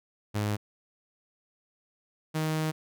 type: tone pair in turn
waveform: sawtooth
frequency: 104.6 / 156.72 Hz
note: G#2 / D#3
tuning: +13 / +13 cents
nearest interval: perfect fifth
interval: 700 cents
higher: second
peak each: -23 dBFS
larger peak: neither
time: 0.34-0.57 / 2.34-2.72 s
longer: second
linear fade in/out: 20 ms
effects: none